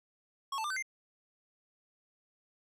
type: tone with pitch steps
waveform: square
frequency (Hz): 1098 / 882 / 1194 / 1529 / 2101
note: C#6 / A5 / D6 / G6 / C7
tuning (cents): -17 / +4 / +28 / -44 / +7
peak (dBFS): -34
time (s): 0.52-0.825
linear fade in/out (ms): 5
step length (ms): 61
effects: low-pass 10000 Hz 12 dB/octave